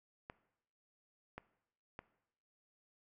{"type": "clicks", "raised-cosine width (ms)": 0.5, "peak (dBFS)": -30, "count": 3, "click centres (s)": [0.299, 1.38, 1.991], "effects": ["noise-tail reverb RT60 0.8 s tail -18 dB re dry"]}